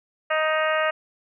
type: harmonic tone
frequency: 312.3 Hz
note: D#4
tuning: 7 cents sharp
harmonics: 2 / 3 / 4 / 5 / 6 / 7 / 8 / 9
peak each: -23 / -34 / -26 / -29 / -28 / -35 / -35 / -34 dBFS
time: 0.3-0.91 s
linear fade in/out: 10 ms
effects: none